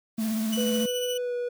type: noise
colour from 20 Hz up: white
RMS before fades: -39 dBFS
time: 0.17-0.88 s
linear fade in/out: 50 ms
type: tone with vibrato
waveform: triangle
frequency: 220 Hz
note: A3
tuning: in tune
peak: -23 dBFS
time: 0.18-0.86 s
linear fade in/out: 5 ms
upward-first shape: sine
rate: 16 Hz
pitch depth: 38 cents each way
type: tone with tremolo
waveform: sawtooth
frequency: 2967 Hz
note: F#7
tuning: 4 cents sharp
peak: -26 dBFS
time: 0.52-1.18 s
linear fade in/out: 10 ms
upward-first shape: triangle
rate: 14 Hz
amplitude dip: 55%
type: tone with pitch glide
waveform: triangle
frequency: 493.9 to 486.5 Hz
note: B4 to B4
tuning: 0 to -26 cents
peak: -25 dBFS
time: 0.57-1.49 s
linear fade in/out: 10 ms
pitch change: -26 cents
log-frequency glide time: 1.2-1.35 s
effects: none